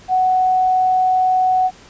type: tone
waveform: sine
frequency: 743 Hz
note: F#5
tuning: 7 cents sharp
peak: -12 dBFS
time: 0.08-1.71 s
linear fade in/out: 50 ms
effects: pink hiss -44 dBFS RMS until 1.89 s + resampled to 16000 Hz